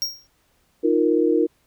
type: tone with exponential decay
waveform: square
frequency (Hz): 5588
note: F8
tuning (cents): 0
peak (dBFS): -19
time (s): 0.02-0.27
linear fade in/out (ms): 0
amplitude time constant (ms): 53
type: chord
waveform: sine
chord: Eb suspended second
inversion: none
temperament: equal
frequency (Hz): 311.1 / 349.2 / 466.2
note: Eb4 / F4 / Bb4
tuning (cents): 0 / 0 / 0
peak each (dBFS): -20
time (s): 0.83-1.47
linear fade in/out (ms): 20
effects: pink hiss -64 dBFS RMS until 1.66 s